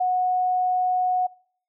sine tone, 733 Hz, F#5, 16 cents flat, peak -19 dBFS, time 0-1.27 s, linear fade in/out 10 ms, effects noise-tail reverb RT60 0.6 s tail -25 dB re dry

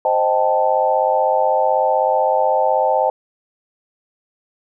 sine chord, A half-diminished seventh, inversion first, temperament equal, 523.3 / 622.3 / 784 / 880 Hz, C5 / Eb5 / G5 / A5, 0 / 0 / 0 / 0 cents, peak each -19 dBFS, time 0.05-3.1 s, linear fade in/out 2 ms, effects none

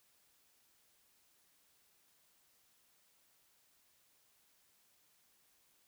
silence, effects white hiss -72 dBFS RMS until 5.87 s

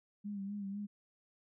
sine tone with vibrato, 200.8 Hz, G3, 42 cents sharp, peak -38 dBFS, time 0.24-0.87 s, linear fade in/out 20 ms, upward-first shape sine, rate 4 Hz, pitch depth 51 cents each way, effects none

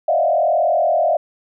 sine tone with frequency modulation, 659.3 Hz, E5, in tune, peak -13 dBFS, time 0.08-1.17 s, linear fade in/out 5 ms, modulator 41.1 Hz, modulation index 1.6, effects none

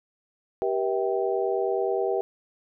harmonic tone with a mistuned harmonic, 130 Hz, C3, 11 cents flat, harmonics 3 / 4 / 5 / 6, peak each -26 / -28 / -30 / -32 dBFS, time 0.62-2.21 s, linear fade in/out 0 ms, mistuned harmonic 4, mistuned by -140 cents, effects none

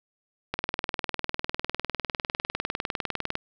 click train, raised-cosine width 0.3 ms, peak -11 dBFS, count 57, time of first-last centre 0.54-3.354 s, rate 19.9 Hz, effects none

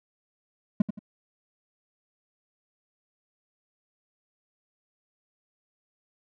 triangle tone with echo, 207.7 Hz, G#3, in tune, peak -14 dBFS, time 0.8-0.82 s, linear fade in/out 5 ms, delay 86 ms, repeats 2, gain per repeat -10 dB, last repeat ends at 0.992 s, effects none

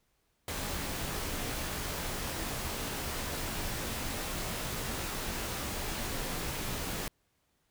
pink noise with comb filter, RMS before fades -36 dBFS, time 0.48-7.08 s, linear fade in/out 2 ms, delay 20 ms, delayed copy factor -0.5, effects pink hiss -75 dBFS RMS until 7.7 s

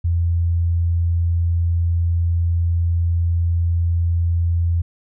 sine tone, 85 Hz, F2, 46 cents flat, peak -15 dBFS, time 0.04-4.82 s, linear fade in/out 10 ms, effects none

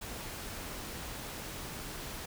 pink noise, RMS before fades -42 dBFS, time 0.01-2.26 s, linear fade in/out 10 ms, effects none

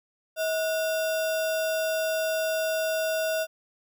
sine tone with sample-and-hold, 640 Hz, D#5, 49 cents sharp, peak -24 dBFS, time 0.36-3.47 s, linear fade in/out 50 ms, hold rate 2100 Hz, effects none

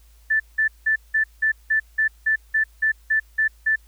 sine tone bursts, 1760 Hz, A6, in tune, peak -16 dBFS, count 13, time 0.3-3.76 s, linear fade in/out 10 ms, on 100 ms, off 180 ms, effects added 55 Hz sine -49 dBFS peak until 3.87 s + white hiss -60 dBFS RMS until 3.87 s

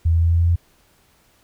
sine tone with pitch steps, 82.41 / 83.03 / 83.66 / 84.29 / 84.92 / 85.56 Hz, E2 / E2 / E2 / E2 / F2 / F2, 0 / +13 / +26 / +39 / -48 / -35 cents, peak -13 dBFS, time 0.05-0.56 s, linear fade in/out 10 ms, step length 85 ms, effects pink hiss -58 dBFS RMS until 1.43 s

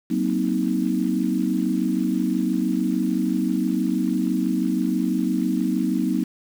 sine chord, C half-diminished seventh, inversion second, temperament just, 188.37 / 235.5 / 261.6 / 314 Hz, Gb3 / Bb3 / C4 / Eb4, +31 / +18 / 0 / +16 cents, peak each -25 dBFS, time 0.1-6.24 s, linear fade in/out 10 ms, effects 7-bit

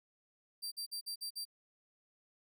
sawtooth tone bursts, 4700 Hz, D8, 1 cent sharp, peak -36 dBFS, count 6, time 0.62-1.453 s, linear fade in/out 20 ms, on 98 ms, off 49 ms, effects none

